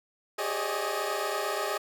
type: tone cluster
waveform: 20% pulse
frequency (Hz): 387.5 / 416 / 545 / 592 / 628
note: G4 / G#4 / C#5 / D5 / D#5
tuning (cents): -20 / +3 / -29 / +14 / +16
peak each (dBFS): -32 / -29 / -33 / -32 / -29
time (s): 0.38-1.78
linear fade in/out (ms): 10
effects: none